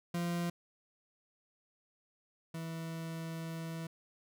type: tone pair in turn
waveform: 40% pulse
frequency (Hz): 172.5 / 163.67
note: F3 / E3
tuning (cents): -21 / -12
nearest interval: minor second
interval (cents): 91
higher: first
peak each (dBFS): -32 / -38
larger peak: first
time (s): 0.14-0.5 / 2.54-3.87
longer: second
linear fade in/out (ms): 5
effects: none